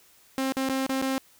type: tone with dropouts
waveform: sawtooth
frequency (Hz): 265.8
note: C4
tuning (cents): +27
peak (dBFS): -21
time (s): 0.38-1.18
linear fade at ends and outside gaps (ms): 0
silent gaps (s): 0.522-0.568 / 0.688-0.696 / 0.864-0.894 / 1.015-1.023
effects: white hiss -58 dBFS RMS until 1.39 s